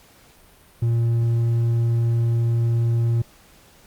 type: tone with hard clipping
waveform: sine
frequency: 116.54 Hz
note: A#2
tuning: in tune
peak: -18 dBFS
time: 0.82-3.22 s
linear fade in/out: 5 ms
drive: 3 dB
effects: pink hiss -52 dBFS RMS until 3.86 s + Opus 48 kbps